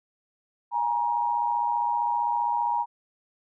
sine tone pair together, 830.6 / 945.9 Hz, G#5 / A#5, 0 / +25 cents, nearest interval major second, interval 225 cents, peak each -28 / -24 dBFS, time 0.71-2.86 s, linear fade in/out 50 ms, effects none

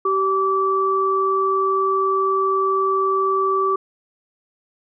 sine tone pair together, 386.1 / 1158 Hz, G4 / D6, -26 / -25 cents, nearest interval octave + perfect fifth, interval 1901 cents, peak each -20 / -18 dBFS, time 0.05-3.76 s, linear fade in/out 5 ms, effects none

